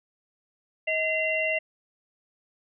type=tone cluster; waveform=sine; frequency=633 / 2052 / 2754 Hz; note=D#5 / C7 / F7; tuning=+30 / -34 / -25 cents; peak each=-28 dBFS; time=0.87-1.59 s; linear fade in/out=10 ms; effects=none